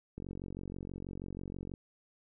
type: click train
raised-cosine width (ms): 3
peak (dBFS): -29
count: 73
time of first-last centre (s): 0.18-1.738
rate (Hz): 46.2
effects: none